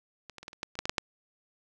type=clicks; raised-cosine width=0.2 ms; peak=-26 / -26 / -29 / -22 / -30 / -16 / -28 / -14 / -15 / -9 / -9 dBFS; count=11; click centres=0.297 / 0.383 / 0.43 / 0.481 / 0.531 / 0.631 / 0.754 / 0.79 / 0.855 / 0.895 / 0.982 s; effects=none